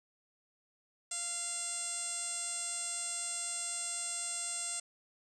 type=tone with low-pass filter; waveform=5% pulse; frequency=692 Hz; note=F5; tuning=16 cents flat; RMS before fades=-38 dBFS; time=1.11-4.8 s; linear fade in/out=5 ms; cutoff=8200 Hz; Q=9.8; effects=none